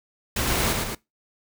pink noise with echo, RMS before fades -25 dBFS, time 0.36-0.73 s, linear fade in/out 5 ms, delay 110 ms, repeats 2, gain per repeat -3 dB, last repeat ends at 0.95 s, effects noise-tail reverb RT60 0.2 s tail -22 dB re dry

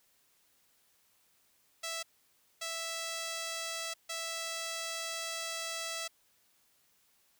5% pulse tone bursts at uneven times, 659.3 Hz, E5, in tune, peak -25 dBFS, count 3, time 1.83-2.03 / 2.61-3.94 / 4.09-6.08 s, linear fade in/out 10 ms, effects white hiss -70 dBFS RMS until 7.39 s

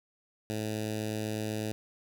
10% pulse tone with notch filter, 108 Hz, A2, 32 cents flat, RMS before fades -34 dBFS, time 0.5-1.72 s, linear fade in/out 0 ms, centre 1200 Hz, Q 0.81, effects none

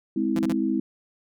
sine chord, Ab augmented, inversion none, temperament just, 207.7 / 259.6 / 324.5 Hz, Ab3 / C4 / E4, 0 / -13 / -27 cents, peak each -27 / -26 / -25 dBFS, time 0.16-0.8 s, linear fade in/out 5 ms
sawtooth tone bursts, 170 Hz, F3, 46 cents flat, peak -24 dBFS, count 3, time 0.36-0.524 s, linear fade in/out 2 ms, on 30 ms, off 37 ms
effects none

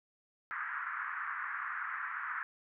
white band-pass noise, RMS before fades -39 dBFS, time 0.51-2.43 s, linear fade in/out 0 ms, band 1100 to 1800 Hz, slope 48 dB/octave, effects none

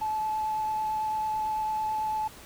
triangle tone with vibrato, 865 Hz, A5, 30 cents flat, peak -23 dBFS, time 0.01-2.28 s, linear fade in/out 10 ms, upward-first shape sine, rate 9 Hz, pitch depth 10 cents each way, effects tanh soft clip ceiling -24 dBFS + pink hiss -48 dBFS RMS until 2.45 s

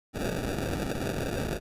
white noise with sample-and-hold, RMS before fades -31 dBFS, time 0.13-1.6 s, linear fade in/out 50 ms, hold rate 1050 Hz, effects resampled to 32000 Hz

